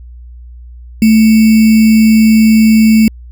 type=tone with sample-and-hold; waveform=sine; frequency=220 Hz; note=A3; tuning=in tune; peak=-3 dBFS; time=1.02-3.08 s; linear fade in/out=2 ms; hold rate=2450 Hz; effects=added 60 Hz sine -29 dBFS peak until 3.31 s